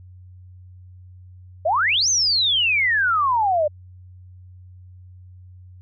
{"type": "exponential two-way sweep", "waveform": "sine", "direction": "up then down", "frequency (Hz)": [582, 6440, 582], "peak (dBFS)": -16, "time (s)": [1.65, 3.68], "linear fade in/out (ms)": 10, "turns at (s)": 2.09, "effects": ["added 91 Hz sine -41 dBFS peak until 5.81 s"]}